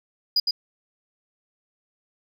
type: tone with echo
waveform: sine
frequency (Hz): 4908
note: D#8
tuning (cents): -25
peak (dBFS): -14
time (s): 0.36-0.4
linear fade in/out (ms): 5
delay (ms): 110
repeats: 1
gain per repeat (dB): -5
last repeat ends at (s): 0.51
effects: tanh soft clip ceiling -16 dBFS